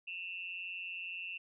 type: tone with amplitude modulation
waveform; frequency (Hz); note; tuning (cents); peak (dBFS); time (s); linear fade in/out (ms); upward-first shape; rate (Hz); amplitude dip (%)
sine; 2689; E7; +34; -36; 0.07-1.38; 10; sine; 181; 80
effects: none